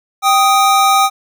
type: tone pair together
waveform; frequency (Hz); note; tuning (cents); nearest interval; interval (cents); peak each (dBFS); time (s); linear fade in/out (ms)
square; 784 / 1246; G5 / D#6; 0 / +2; minor sixth; 802; -12; 0.22-1.1; 50
effects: none